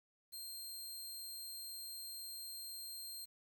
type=tone; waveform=15% pulse; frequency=4186 Hz; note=C8; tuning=in tune; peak=-39 dBFS; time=0.32-3.26 s; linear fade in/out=20 ms; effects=11-bit